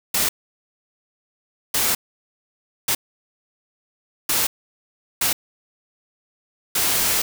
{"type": "noise bursts at uneven times", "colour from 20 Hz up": "white", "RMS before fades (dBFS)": -20, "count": 6, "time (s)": [[0.14, 0.29], [1.74, 1.95], [2.88, 2.95], [4.29, 4.47], [5.21, 5.33], [6.75, 7.22]], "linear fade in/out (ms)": 5, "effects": []}